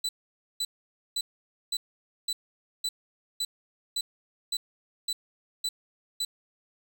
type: tone bursts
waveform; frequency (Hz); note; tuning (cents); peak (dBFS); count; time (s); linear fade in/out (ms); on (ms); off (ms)
35% pulse; 3981; B7; +13; -25; 12; 0.04-6.25; 5; 50; 510
effects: none